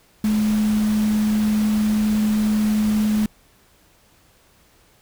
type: tone in noise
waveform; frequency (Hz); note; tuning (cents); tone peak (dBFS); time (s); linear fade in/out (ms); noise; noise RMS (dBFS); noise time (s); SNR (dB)
sine; 213.2; G#3; +46; -16; 0.24-3.26; 2; pink; -33; 0.24-3.26; +14
effects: pink hiss -56 dBFS RMS until 5.01 s